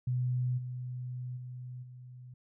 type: tone with level steps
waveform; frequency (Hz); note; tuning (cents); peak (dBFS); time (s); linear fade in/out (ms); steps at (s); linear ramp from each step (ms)
sine; 125.2; B2; +24; -28 / -36 / -40 / -46; 0.07-2.34; 5; 0.57 / 1.36 / 1.82; 20
effects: none